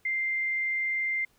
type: tone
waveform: sine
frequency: 2093 Hz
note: C7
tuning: in tune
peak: -26 dBFS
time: 0.05-1.25 s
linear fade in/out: 5 ms
effects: pink hiss -66 dBFS RMS until 1.38 s